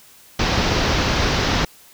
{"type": "low-pass noise", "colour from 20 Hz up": "pink", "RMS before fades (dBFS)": -19, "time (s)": [0.39, 1.65], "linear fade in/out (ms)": 5, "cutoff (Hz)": 5900, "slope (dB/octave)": 48, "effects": ["white hiss -48 dBFS RMS until 1.93 s"]}